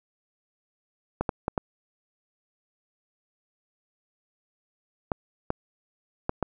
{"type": "clicks", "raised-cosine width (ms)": 1, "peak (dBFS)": -11, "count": 8, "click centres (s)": [1.21, 1.292, 1.481, 1.578, 5.118, 5.504, 6.294, 6.427], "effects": []}